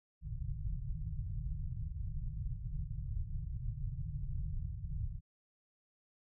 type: low-pass noise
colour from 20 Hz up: pink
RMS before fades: -39 dBFS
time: 0.21-5.21 s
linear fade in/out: 50 ms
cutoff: 160 Hz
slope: 96 dB/octave
effects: none